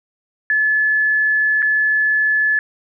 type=tone with dropouts; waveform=sine; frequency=1723 Hz; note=A6; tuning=37 cents flat; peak=-13 dBFS; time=0.5-2.59 s; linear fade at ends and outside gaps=1 ms; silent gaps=1.621-1.626 s; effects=none